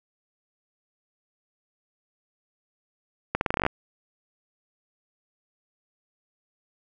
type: accelerating click train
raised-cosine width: 0.5 ms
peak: -8 dBFS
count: 11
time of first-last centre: 3.35-3.665 s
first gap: 61 ms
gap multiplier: 0.84
effects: none